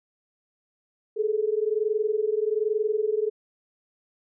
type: tone pair together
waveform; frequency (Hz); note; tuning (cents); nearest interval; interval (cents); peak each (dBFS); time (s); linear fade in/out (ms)
sine; 418.8 / 440; G#4 / A4; +15 / 0; minor second; 85; -25; 1.16-3.3; 20
effects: none